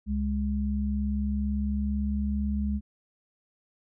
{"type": "tone pair together", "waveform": "sine", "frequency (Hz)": [69, 206.8], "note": ["C#2", "G#3"], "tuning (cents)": [-7, -7], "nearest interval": "octave + perfect fifth", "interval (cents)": 1900, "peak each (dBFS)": [-28, -28], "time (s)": [0.06, 2.81], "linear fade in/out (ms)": 50, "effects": []}